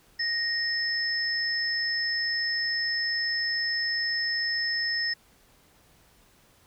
sine tone pair together, 1864.7 / 5233 Hz, A#6 / E8, 0 / -14 cents, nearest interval octave + tritone, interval 1786 cents, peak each -28 dBFS, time 0.19-5.14 s, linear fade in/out 10 ms, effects pink hiss -60 dBFS RMS until 6.66 s

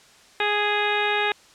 harmonic tone, 415.3 Hz, G#4, in tune, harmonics 1 / 2 / 3 / 4 / 5 / 6 / 7 / 8 / 9, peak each -27 / -26 / -32 / -27 / -30 / -28 / -35 / -37 / -31 dBFS, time 0.4-1.32 s, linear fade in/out 2 ms, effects white hiss -52 dBFS RMS until 1.54 s + low-pass 7000 Hz 12 dB/octave

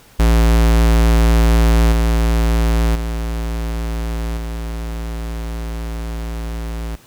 square tone with level steps, 56.5 Hz, A1, 47 cents sharp, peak -10 / -13 / -20 / -23 dBFS, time 0.19-6.96 s, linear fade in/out 10 ms, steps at 1.92 / 2.95 / 4.37 s, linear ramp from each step 5 ms, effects pink hiss -47 dBFS RMS until 7.06 s

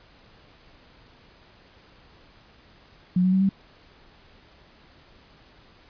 sine tone with pitch steps, 181.1 / 185.44 / 189.88 / 194.43 Hz, F#3 / F#3 / F#3 / G3, -37 / +4 / +45 / -14 cents, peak -17 dBFS, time 3.16-3.492 s, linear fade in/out 5 ms, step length 83 ms, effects pink hiss -54 dBFS RMS until 5.89 s + resampled to 11025 Hz

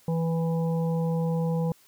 harmonic tone, 164.81 Hz, E3, in tune, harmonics 1 / 3 / 5 / 6, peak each -24 / -31 / -39 / -44 dBFS, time 0.08-1.72 s, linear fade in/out 2 ms, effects white hiss -59 dBFS RMS until 1.87 s

